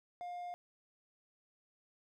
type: tone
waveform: triangle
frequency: 708 Hz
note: F5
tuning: 23 cents sharp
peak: -39 dBFS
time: 0.21-0.54 s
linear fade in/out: 0 ms
effects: none

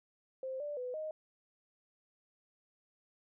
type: tone with pitch steps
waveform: sine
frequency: 524 / 587 / 499.7 / 622 Hz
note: C5 / D5 / B4 / D#5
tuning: +2 / -1 / +20 / -1 cents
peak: -37 dBFS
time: 0.43-1.11 s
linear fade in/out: 2 ms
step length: 170 ms
effects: none

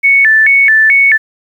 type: tone with vibrato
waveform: sine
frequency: 1975.5 Hz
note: B6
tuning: in tune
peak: -4 dBFS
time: 0.03-1.18 s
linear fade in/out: 20 ms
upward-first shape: square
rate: 2.3 Hz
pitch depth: 200 cents each way
effects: 7-bit

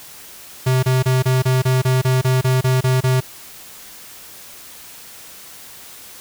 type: tone bursts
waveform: square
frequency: 129.1 Hz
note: C3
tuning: 23 cents flat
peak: -14 dBFS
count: 13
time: 0.66-3.206 s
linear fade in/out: 10 ms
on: 170 ms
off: 28 ms
effects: white hiss -39 dBFS RMS until 6.2 s

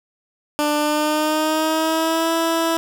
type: tone with pitch glide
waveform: 15% pulse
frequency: 296.9 to 329.4 Hz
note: D4 to E4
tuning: +19 to -1 cents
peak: -11 dBFS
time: 0.59-2.77 s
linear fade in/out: 0 ms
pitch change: +180 cents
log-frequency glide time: 0.75-2.32 s
effects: none

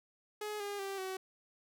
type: tone with pitch steps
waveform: sawtooth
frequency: 421.3 / 406.2 / 391.7 / 377.7 Hz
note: G#4 / G#4 / G4 / F#4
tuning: +25 / -38 / -1 / +36 cents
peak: -34 dBFS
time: 0.41-1.17 s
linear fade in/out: 5 ms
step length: 190 ms
effects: none

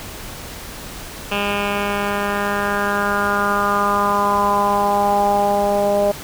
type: tone with low-pass filter sweep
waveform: 10% pulse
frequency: 203 Hz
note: G#3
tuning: 39 cents flat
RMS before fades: -18 dBFS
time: 1.31-6.12 s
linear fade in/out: 10 ms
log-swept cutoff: 2600 to 630 Hz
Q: 4.7
effects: pink hiss -33 dBFS RMS until 6.23 s

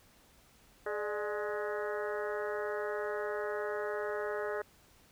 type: harmonic tone with a mistuned harmonic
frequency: 209.8 Hz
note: G#3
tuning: 18 cents sharp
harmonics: 2 / 3 / 4 / 5 / 6 / 7 / 8 / 9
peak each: -36 / -39 / -46 / -48 / -44 / -45 / -46 / -48 dBFS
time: 0.86-4.62 s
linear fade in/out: 5 ms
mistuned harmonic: 3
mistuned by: -75 cents
effects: pink hiss -63 dBFS RMS until 5.11 s

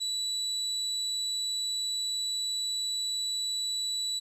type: tone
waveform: 35% pulse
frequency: 3943 Hz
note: B7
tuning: 4 cents flat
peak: -27 dBFS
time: 0-4.2 s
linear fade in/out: 20 ms
effects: resampled to 32000 Hz + 11-bit

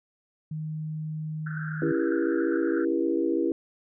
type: tone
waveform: sine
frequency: 155.56 Hz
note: D#3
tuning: in tune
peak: -30 dBFS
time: 0.51-1.92 s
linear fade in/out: 5 ms
type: band-pass noise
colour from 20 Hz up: pink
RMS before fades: -39 dBFS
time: 1.46-2.85 s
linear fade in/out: 5 ms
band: 1400 to 1600 Hz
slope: 96 dB/octave
type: chord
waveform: sine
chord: C# diminished seventh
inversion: none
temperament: just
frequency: 277.2 / 332.6 / 399.1 / 479 Hz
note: C#4 / E4 / G4 / Bb4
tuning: 0 / +16 / +31 / +47 cents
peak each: -30 / -25 / -30 / -31 dBFS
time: 1.82-3.52 s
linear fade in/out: 2 ms
effects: none

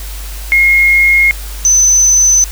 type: tone pair in turn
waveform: sine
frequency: 2150 / 6081 Hz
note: C7 / F#8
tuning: +47 / +46 cents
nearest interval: octave + tritone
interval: 1799 cents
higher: second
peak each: -5 dBFS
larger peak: neither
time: 0.52-1.31 / 1.65-2.44 s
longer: neither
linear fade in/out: 0 ms
effects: added 50 Hz sine -22 dBFS peak until 2.51 s + white hiss -30 dBFS RMS until 2.51 s

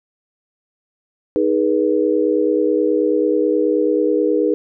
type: chord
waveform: sine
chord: G# minor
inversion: second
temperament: equal with one note detuned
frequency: 311.1 / 415.3 / 484.6 Hz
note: D#4 / G#4 / B4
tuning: 0 / 0 / -33 cents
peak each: -18 dBFS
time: 1.36-4.54 s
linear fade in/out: 0 ms
effects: none

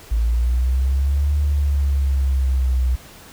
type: linear two-way sweep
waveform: sine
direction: up then down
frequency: 54.8 to 73.42 to 62.4 Hz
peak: -15 dBFS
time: 0.11-2.96 s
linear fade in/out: 10 ms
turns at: 1.35 s
effects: pink hiss -43 dBFS RMS until 3.32 s

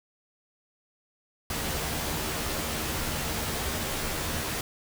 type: noise with comb filter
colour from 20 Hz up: pink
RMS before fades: -31 dBFS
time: 1.5-4.61 s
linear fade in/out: 2 ms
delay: 13 ms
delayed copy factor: +0.55
effects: none

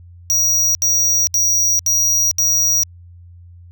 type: tone bursts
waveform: square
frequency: 5760 Hz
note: F#8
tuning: 47 cents flat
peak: -13 dBFS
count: 5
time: 0.3-2.834 s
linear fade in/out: 0 ms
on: 450 ms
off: 71 ms
effects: added 87 Hz sine -38 dBFS peak until 3.71 s

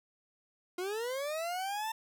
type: linear sweep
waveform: 40% pulse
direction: up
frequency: 349.2 to 903 Hz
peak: -33 dBFS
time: 0.78-1.92 s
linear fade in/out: 5 ms
effects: none

